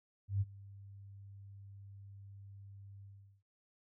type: tone with ADSR envelope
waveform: sine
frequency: 99.1 Hz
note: G2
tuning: 19 cents sharp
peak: -28 dBFS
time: 0.28-3.43 s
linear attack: 130 ms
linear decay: 33 ms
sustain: -22 dB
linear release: 400 ms
effects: none